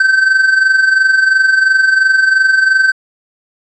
triangle tone with amplitude modulation, 1545 Hz, G6, 26 cents flat, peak -3 dBFS, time 0-2.92 s, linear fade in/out 5 ms, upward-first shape sine, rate 22.9 Hz, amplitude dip 60%, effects resampled to 22050 Hz

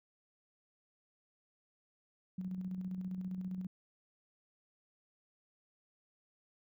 sine tone with tremolo, 185 Hz, F#3, in tune, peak -36 dBFS, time 2.38-3.67 s, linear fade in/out 5 ms, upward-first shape square, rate 15 Hz, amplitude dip 40%, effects none

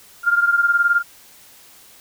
sine beating tone pair, 1396.9 / 1415.9 Hz, F6 / F6, 0 / +23 cents, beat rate 19 Hz, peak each -15 / -19 dBFS, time 0.23-1.03 s, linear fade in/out 50 ms, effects white hiss -47 dBFS RMS until 2 s

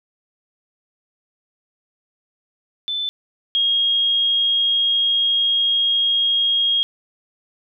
sine tone pair in turn, 3520 / 3263 Hz, A7 / G#7, 0 / -31 cents, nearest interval minor second, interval 131 cents, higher first, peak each -21 / -15 dBFS, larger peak second, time 2.88-3.09 / 3.55-6.83 s, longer second, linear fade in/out 0 ms, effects none

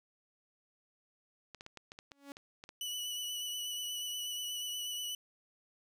clicks, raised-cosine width 0.2 ms, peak -30 dBFS, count 10, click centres 1.547 / 1.609 / 1.664 / 1.773 / 1.919 / 1.989 / 2.118 / 2.369 / 2.639 / 2.691 s
sawtooth tone with exponential growth, 280.6 Hz, C#4, 21 cents sharp, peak -38 dBFS, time 2.11-2.32 s, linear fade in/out 1 ms, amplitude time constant 45 ms
sawtooth tone with vibrato, 2960 Hz, F#7, in tune, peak -34 dBFS, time 2.81-5.15 s, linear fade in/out 2 ms, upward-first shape sine, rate 8.3 Hz, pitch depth 20 cents each way
effects none

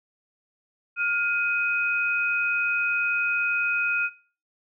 sine tone pair together, 1413.7 / 2511 Hz, F6 / D#7, +21 / +15 cents, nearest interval minor seventh, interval 994 cents, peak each -25 dBFS, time 0.96-4.1 s, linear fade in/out 50 ms, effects noise-tail reverb RT60 0.4 s tail -19 dB re dry

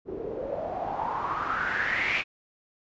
white noise with low-pass filter sweep, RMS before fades -30 dBFS, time 0.05-2.24 s, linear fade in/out 50 ms, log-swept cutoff 380 to 2500 Hz, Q 6.5, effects resampled to 16000 Hz

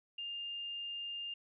sine tone, 2808 Hz, F7, 9 cents sharp, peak -39 dBFS, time 0.18-1.34 s, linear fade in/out 5 ms, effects none

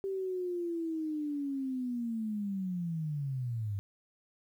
sine linear sweep, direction down, 392 to 97.2 Hz, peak -32 dBFS, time 0.04-3.79 s, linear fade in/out 0 ms, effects 11-bit

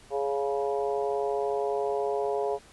harmonic tone with a mistuned harmonic, 139.4 Hz, C#3, 10 cents sharp, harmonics 3 / 4 / 5 / 6 / 7, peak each -28 / -33 / -32 / -38 / -39 dBFS, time 0.1-2.59 s, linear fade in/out 50 ms, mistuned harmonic 6, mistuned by +22 cents, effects pink hiss -54 dBFS RMS until 2.72 s + resampled to 24000 Hz

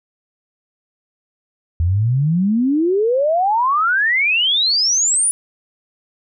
sine exponential sweep, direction up, 80.3 to 9956 Hz, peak -13 dBFS, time 1.8-5.31 s, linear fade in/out 0 ms, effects none

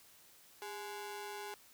sawtooth ring-modulated tone, 624 Hz, D#5, 5 cents sharp, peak -36 dBFS, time 0.62-1.54 s, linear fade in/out 0 ms, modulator 218 Hz, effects white hiss -62 dBFS RMS until 1.73 s

